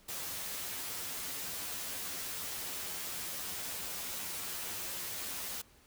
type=noise with comb filter; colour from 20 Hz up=white; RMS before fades=-40 dBFS; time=0.08-5.62 s; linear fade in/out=10 ms; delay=11 ms; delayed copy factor=+0.8; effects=pink hiss -63 dBFS RMS until 5.86 s